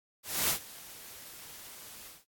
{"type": "noise with ADSR envelope", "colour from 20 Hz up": "white", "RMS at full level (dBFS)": -27, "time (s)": [0.23, 2.25], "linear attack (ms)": 260, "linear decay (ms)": 98, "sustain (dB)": -21, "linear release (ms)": 190, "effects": ["AAC 64 kbps"]}